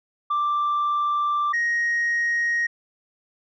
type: tone pair in turn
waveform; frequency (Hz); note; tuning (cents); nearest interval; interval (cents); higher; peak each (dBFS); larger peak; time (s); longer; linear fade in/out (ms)
sine; 1177 / 1877.4; D6 / A#6; +3 / +12; minor sixth; 809; second; -18; neither; 0.3-1.53 / 1.53-2.67; first; 10
effects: tanh soft clip ceiling -18 dBFS